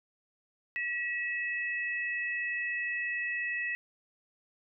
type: tone pair together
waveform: sine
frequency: 1927 / 2596 Hz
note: B6 / E7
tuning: -43 / -27 cents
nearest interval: perfect fourth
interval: 516 cents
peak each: -32 / -36 dBFS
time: 0.76-3.75 s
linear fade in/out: 0 ms
effects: none